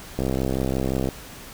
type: click train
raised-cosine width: 2 ms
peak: -11 dBFS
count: 60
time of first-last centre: 0.19-1.088 s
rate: 65.7 Hz
effects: pink hiss -41 dBFS RMS until 1.53 s